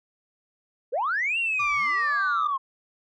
sine linear two-way sweep, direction up then down, 424.9 to 2794 to 1043 Hz, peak -22 dBFS, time 0.92-2.58 s, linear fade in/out 20 ms, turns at 1.38 s
sine tone, 1169 Hz, D6, 8 cents flat, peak -23 dBFS, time 1.59-2.51 s, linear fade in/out 10 ms
effects tanh soft clip ceiling -18 dBFS

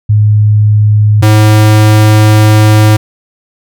sine / square tone pair in turn, 105.6 / 107.2 Hz, G#2 / A2, +29 / -45 cents, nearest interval unison, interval 26 cents, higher second, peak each -3 dBFS, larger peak neither, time 0.09-1.22 / 1.22-2.97 s, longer second, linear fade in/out 10 ms, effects none

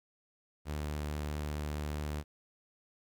sawtooth tone, 74.6 Hz, D2, 28 cents sharp, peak -31 dBFS, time 0.65-2.24 s, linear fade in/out 50 ms, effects 12-bit

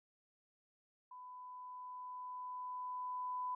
sine tone with level ramp, 1000 Hz, B5, 21 cents sharp, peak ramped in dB -50 to -37 dBFS, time 1.11-3.55 s, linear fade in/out 5 ms, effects none

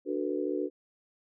sine chord, B minor seventh, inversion first, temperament just, 296.3 / 370.4 / 444.5 / 493.9 Hz, D4 / F#4 / A4 / B4, +15 / +2 / +18 / 0 cents, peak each -33 / -33 / -36 / -36 dBFS, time 0.05-0.7 s, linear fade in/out 50 ms, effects none

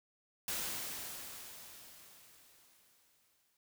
white noise with exponential decay, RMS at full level -37 dBFS, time 0.48-3.57 s, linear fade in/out 2 ms, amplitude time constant 670 ms, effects none

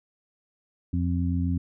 harmonic tone, 87.31 Hz, F2, in tune, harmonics 1 / 2 / 3, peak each -25 / -29 / -29 dBFS, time 0.93-1.58 s, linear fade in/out 5 ms, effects none

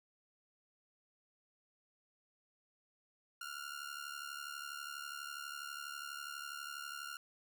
sawtooth ring-modulated tone, 1405 Hz, F6, 10 cents sharp, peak -37 dBFS, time 3.41-7.17 s, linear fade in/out 2 ms, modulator 36.1 Hz, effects none

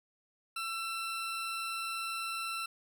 20% pulse tone, 1342 Hz, E6, 31 cents sharp, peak -30 dBFS, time 0.56-2.66 s, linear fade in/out 5 ms, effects none

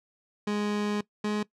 30% pulse tone pair in turn, 207.7 / 209.9 Hz, G#3 / G#3, 0 / +19 cents, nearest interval unison, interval 19 cents, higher second, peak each -24 dBFS, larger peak neither, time 0.47-1.01 / 1.24-1.43 s, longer first, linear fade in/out 5 ms, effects noise-tail reverb RT60 0.1 s tail -20 dB re dry + low-pass 6000 Hz 12 dB/octave

